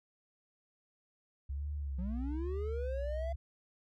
sine tone with vibrato, 67.4 Hz, C#2, 48 cents flat, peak -35 dBFS, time 1.49-3.36 s, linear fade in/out 10 ms, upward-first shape sine, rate 1.1 Hz, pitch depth 150 cents each way
triangle linear sweep, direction up, 170.1 to 684 Hz, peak -36 dBFS, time 1.98-3.33 s, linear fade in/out 10 ms
effects none

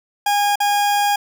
40% pulse tone with dropouts, 818 Hz, G#5, 26 cents flat, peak -14 dBFS, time 0.26-1.16 s, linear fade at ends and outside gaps 5 ms, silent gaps 0.557-0.602 s, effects none

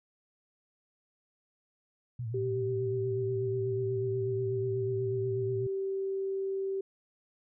sine tone with vibrato, 116.54 Hz, A#2, in tune, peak -33 dBFS, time 2.19-5.67 s, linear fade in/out 5 ms, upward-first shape sine, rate 8.2 Hz, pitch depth 110 cents each way
sine tone, 387.7 Hz, G4, 19 cents flat, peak -30 dBFS, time 2.34-6.81 s, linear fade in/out 5 ms
effects none

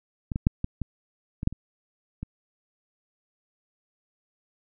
clicks, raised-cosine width 5 ms, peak -17 / -14 / -6 / -14 / -17 / -19 / -7 / -25 / -20 dBFS, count 9, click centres 0.318 / 0.359 / 0.469 / 0.644 / 0.817 / 1.431 / 1.474 / 1.526 / 2.23 s, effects none

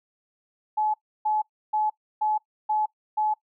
sine tone bursts, 855 Hz, A5, 50 cents flat, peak -21 dBFS, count 6, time 0.77-3.34 s, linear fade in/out 10 ms, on 170 ms, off 310 ms, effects noise-tail reverb RT60 0.1 s tail -21 dB re dry

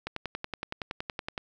click train, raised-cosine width 0.3 ms, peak -17 dBFS, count 15, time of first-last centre 0.07-1.378 s, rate 10.7 Hz, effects none

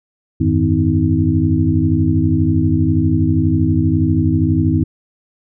sine tone cluster, 88 / 100.4 / 156.4 / 256.2 / 318.1 Hz, F2 / G2 / D#3 / C4 / D#4, +14 / +42 / +9 / -36 / +38 cents, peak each -18 dBFS, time 0.4-4.84 s, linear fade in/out 10 ms, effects none

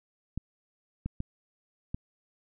clicks, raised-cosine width 5 ms, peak -20 dBFS, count 4, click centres 0.376 / 1.06 / 1.204 / 1.945 s, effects none

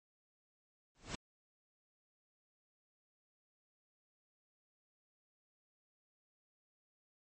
pink noise with exponential growth, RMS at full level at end -37 dBFS, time 0.95-1.15 s, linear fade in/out 0 ms, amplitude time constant 43 ms, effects MP3 32 kbps

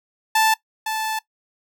sawtooth tone pair in turn, 880 / 876.1 Hz, A5 / A5, 0 / -8 cents, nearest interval unison, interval 8 cents, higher first, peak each -11 / -19 dBFS, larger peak first, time 0.35-0.54 / 0.86-1.19 s, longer second, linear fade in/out 5 ms, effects noise-tail reverb RT60 0.1 s tail -19 dB re dry

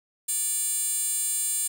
10% pulse tone with high-pass filter, 580 Hz, D5, 22 cents flat, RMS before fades -27 dBFS, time 0.28-1.68 s, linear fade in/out 10 ms, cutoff 8300 Hz, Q 2.4, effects none

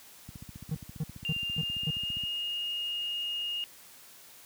click train, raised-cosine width 5 ms, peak -30 dBFS, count 30, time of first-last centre 0.29-2.236 s, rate 14.9 Hz
triangle tone bursts, 156.1 Hz, D#3, 6 cents sharp, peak -26 dBFS, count 5, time 0.71-1.905 s, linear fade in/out 5 ms, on 39 ms, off 250 ms
sine tone with pitch glide, 2794 to 2849 Hz, F7 to F7, 0 to +34 cents, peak -31 dBFS, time 1.25-3.64 s, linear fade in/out 0 ms, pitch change +34 cents, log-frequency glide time 1.36-2.23 s
effects white hiss -53 dBFS RMS until 4.45 s + high-pass 60 Hz 12 dB/octave

